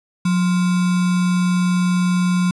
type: tone with sample-and-hold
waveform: sine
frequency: 180 Hz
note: F#3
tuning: 47 cents flat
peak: -14 dBFS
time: 0.25-2.51 s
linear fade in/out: 5 ms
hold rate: 1225 Hz
effects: resampled to 24000 Hz